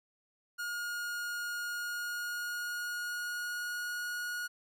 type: tone with pitch glide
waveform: 45% pulse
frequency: 1431 to 1446.8 Hz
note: F6 to F#6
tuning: +42 to -39 cents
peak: -35 dBFS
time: 0.58-4.48 s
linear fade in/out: 20 ms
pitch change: +19 cents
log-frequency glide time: 1.63-4.04 s
effects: none